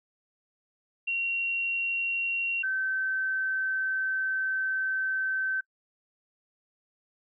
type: tone pair in turn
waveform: sine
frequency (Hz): 2746 / 1541.1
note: F7 / G6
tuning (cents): -30 / -30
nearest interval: minor seventh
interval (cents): 1000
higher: first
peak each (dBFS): -26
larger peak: neither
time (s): 1.07-2.63 / 2.63-5.61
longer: second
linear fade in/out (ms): 10
effects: noise-tail reverb RT60 0.1 s tail -25 dB re dry